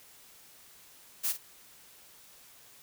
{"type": "noise with echo", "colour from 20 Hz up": "blue", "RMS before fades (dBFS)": -30, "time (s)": [1.23, 1.33], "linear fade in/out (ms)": 20, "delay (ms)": 49, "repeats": 1, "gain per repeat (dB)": -11, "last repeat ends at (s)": 1.379, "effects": ["white hiss -56 dBFS RMS until 2.82 s"]}